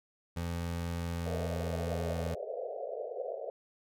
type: tone with pitch glide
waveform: 25% pulse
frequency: 85.2 to 83.64 Hz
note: F2 to E2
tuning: -42 to +26 cents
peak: -30 dBFS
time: 0.36-2.35 s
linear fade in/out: 10 ms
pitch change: -32 cents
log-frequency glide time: 0.96-2.16 s
type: band-pass noise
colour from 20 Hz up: pink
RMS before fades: -39 dBFS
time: 1.26-3.5 s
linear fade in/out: 2 ms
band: 420 to 700 Hz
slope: 96 dB/octave
effects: none